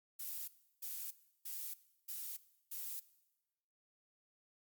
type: noise bursts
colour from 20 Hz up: violet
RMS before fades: -44 dBFS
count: 5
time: 0.19-3 s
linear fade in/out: 10 ms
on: 290 ms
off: 340 ms
effects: noise-tail reverb RT60 1.0 s tail -18 dB re dry + Opus 48 kbps